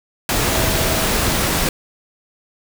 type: tone in noise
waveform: sine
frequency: 648 Hz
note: E5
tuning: 30 cents flat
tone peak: -26 dBFS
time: 0.52-1.04 s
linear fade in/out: 2 ms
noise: pink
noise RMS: -18 dBFS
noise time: 0.29-1.69 s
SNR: -11 dB
effects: none